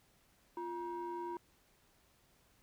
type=ring-modulated tone; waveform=triangle; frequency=302.8 Hz; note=D#4; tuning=47 cents flat; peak=-34 dBFS; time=0.57-1.37 s; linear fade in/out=2 ms; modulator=651 Hz; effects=pink hiss -70 dBFS RMS until 2.62 s